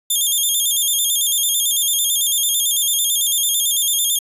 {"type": "tone with vibrato", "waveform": "5% pulse", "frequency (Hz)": 3404, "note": "G#7", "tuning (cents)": 42, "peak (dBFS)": -8, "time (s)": [0.1, 4.19], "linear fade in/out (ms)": 5, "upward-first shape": "square", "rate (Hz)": 9, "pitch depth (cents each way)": 76, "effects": ["resampled to 32000 Hz"]}